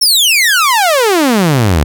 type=exponential sweep; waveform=sawtooth; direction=down; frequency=5540 to 68.1 Hz; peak=-4 dBFS; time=0.01-1.84 s; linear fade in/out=10 ms; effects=none